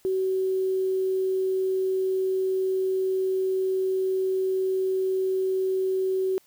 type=tone with quantisation; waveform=sine; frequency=378 Hz; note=F#4; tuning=37 cents sharp; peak=-22 dBFS; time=0.05-6.38 s; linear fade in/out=0 ms; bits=8; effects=white hiss -61 dBFS RMS until 6.46 s